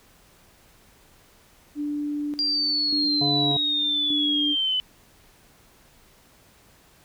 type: tone with tremolo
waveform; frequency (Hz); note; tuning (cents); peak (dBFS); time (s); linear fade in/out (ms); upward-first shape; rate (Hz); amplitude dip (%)
sine; 293.7; D4; 0; -25; 1.75-4.56; 50; square; 0.85; 65
type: exponential sweep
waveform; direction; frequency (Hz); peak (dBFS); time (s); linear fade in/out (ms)
sine; down; 4783 to 3000; -21; 2.39-4.8; 0
type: harmonic tone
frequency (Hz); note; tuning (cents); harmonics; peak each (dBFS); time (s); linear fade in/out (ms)
141.4; C#3; +35; 1 / 3 / 5 / 7; -28 / -32 / -29 / -41; 3.21-3.57; 5
effects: pink hiss -56 dBFS RMS until 7.04 s